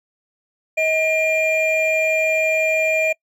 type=tone pair together; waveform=triangle; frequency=634 / 2398 Hz; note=D#5 / D7; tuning=+32 / +36 cents; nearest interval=octave + major seventh; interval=2304 cents; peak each=-17 dBFS; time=0.77-3.13 s; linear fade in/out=10 ms; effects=noise-tail reverb RT60 0.1 s tail -24 dB re dry